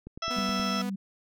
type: click train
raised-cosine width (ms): 3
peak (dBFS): -28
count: 6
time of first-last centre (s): 0.07-0.597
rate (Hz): 9.48
type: harmonic tone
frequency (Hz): 662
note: E5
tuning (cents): +7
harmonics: 1 / 2 / 3 / 4 / 5 / 6 / 8 / 9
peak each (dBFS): -38 / -32 / -43 / -40 / -38 / -45 / -36 / -45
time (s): 0.22-0.82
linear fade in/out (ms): 5
type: tone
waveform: sawtooth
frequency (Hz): 246.1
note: B3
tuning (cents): -6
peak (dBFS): -30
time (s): 0.3-0.9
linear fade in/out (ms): 10
type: tone with vibrato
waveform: sine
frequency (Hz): 196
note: G3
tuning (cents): 0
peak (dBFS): -30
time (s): 0.36-0.96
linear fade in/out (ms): 10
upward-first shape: sine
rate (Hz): 8.2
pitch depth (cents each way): 29
effects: none